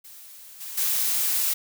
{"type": "noise with level steps", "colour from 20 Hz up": "blue", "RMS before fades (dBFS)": [-45, -36, -24], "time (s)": [0.04, 1.54], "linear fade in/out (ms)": 10, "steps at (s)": [0.6, 0.77], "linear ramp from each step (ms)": 10, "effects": []}